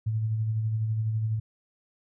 sine tone with tremolo, 110 Hz, A2, in tune, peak -23 dBFS, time 0.06-1.4 s, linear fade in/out 10 ms, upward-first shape sine, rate 12 Hz, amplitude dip 35%, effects none

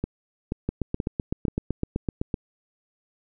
two click trains, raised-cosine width 3 ms, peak -12 / -13 dBFS, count 14 / 4, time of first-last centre 0.69-2.342 / 0.04-1.482 s, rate 7.87 / 2.08 Hz, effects none

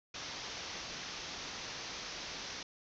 white low-pass noise, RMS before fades -44 dBFS, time 0.14-2.63 s, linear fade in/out 5 ms, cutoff 6300 Hz, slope 96 dB/octave, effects none

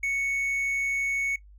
triangle tone, 2217 Hz, C#7, in tune, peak -23 dBFS, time 0.03-1.36 s, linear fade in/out 5 ms, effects noise-tail reverb RT60 0.1 s tail -18 dB re dry + added 50 Hz sine -48 dBFS peak until 1.58 s

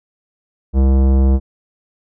sine tone with tanh clipping, 66.6 Hz, C2, 31 cents sharp, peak -11 dBFS, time 0.73-1.4 s, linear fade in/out 50 ms, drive 17 dB, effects none

